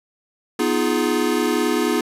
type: chord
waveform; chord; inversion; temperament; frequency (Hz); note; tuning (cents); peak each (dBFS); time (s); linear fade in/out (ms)
square; F half-diminished seventh; second; equal with one note detuned; 246.9 / 311.1 / 349.2 / 419.6; Cb4 / Eb4 / F4 / Ab4; 0 / 0 / 0 / +18; -24; 0.59-2.01; 5
effects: resampled to 32000 Hz + 8-bit